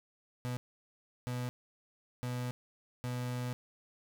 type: tone bursts at uneven times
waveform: 35% pulse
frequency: 124 Hz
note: B2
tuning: 7 cents sharp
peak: -33 dBFS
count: 4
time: 0.45-0.57 / 1.27-1.49 / 2.23-2.51 / 3.04-3.53 s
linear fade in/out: 0 ms
effects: none